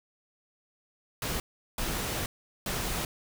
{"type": "noise bursts at uneven times", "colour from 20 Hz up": "pink", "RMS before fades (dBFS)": -32, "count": 3, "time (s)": [[1.22, 1.4], [1.78, 2.26], [2.66, 3.05]], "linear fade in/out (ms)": 2, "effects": []}